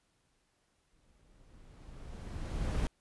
brown noise with exponential growth, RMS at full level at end -30 dBFS, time 0.93-2.87 s, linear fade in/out 1 ms, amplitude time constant 420 ms, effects pink hiss -75 dBFS RMS until 3 s + resampled to 24000 Hz

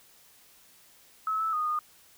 sine tone with pitch steps, 1292 / 1311 / 1235 / 1226 Hz, E6 / E6 / D#6 / D#6, -35 / -10 / -13 / -26 cents, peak -26 dBFS, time 1.27-1.79 s, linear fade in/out 2 ms, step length 130 ms, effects white hiss -58 dBFS RMS until 2.17 s

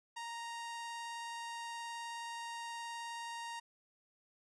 sawtooth tone with vibrato, 932.3 Hz, A#5, in tune, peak -38 dBFS, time 0.16-3.6 s, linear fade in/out 10 ms, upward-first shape triangle, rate 19 Hz, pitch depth 9 cents each way, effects resampled to 22050 Hz

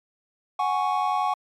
triangle chord, F# suspended second, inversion none, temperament equal, 740 / 830.6 / 1108.7 Hz, F#5 / G#5 / C#6, 0 / 0 / 0 cents, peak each -24 dBFS, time 0.59-1.34 s, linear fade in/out 5 ms, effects MP3 96 kbps

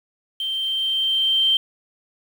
sine tone with level ramp, 3136 Hz, G7, in tune, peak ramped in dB -23 to -14 dBFS, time 0.4-1.57 s, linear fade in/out 2 ms, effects 7-bit

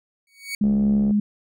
sawtooth tone with exponential growth, 2241 Hz, C#7, 18 cents sharp, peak -21 dBFS, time 0.27-0.55 s, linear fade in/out 2 ms, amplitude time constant 60 ms
sine tone, 207.7 Hz, G#3, in tune, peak -16 dBFS, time 0.61-1.2 s, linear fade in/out 5 ms
click train, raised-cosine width 2 ms, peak -20 dBFS, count 34, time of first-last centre 0.64-1.109 s, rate 70.4 Hz
effects none

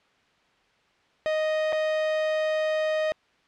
45% pulse tone with dropouts, 622.3 Hz, D#5, in tune, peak -23 dBFS, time 1.26-3.12 s, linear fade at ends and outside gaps 0 ms, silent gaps 1.724-1.729 s, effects white hiss -63 dBFS RMS until 3.47 s + low-pass 3000 Hz 12 dB/octave

